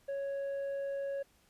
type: tone with tanh clipping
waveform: sine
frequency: 554.4 Hz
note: C#5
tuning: in tune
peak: -35 dBFS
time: 0.08-1.23 s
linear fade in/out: 10 ms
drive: 4 dB
effects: pink hiss -68 dBFS RMS until 1.49 s + resampled to 32000 Hz